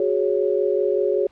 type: chord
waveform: sine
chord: F# suspended second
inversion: none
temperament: equal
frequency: 370 / 415.3 / 554.4 Hz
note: F#4 / G#4 / C#5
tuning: 0 / 0 / 0 cents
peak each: -22 / -21 / -23 dBFS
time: 0-1.27 s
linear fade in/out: 2 ms
effects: pink hiss -57 dBFS RMS until 1.31 s + low-pass 4000 Hz 12 dB/octave